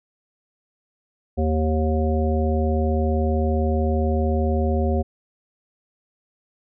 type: harmonic tone with a mistuned harmonic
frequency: 77.78 Hz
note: D#2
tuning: in tune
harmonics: 1 / 3 / 5 / 7 / 9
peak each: -20 / -25 / -27 / -28 / -30 dBFS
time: 1.37-5.03 s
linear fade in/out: 20 ms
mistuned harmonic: 9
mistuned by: +37 cents
effects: none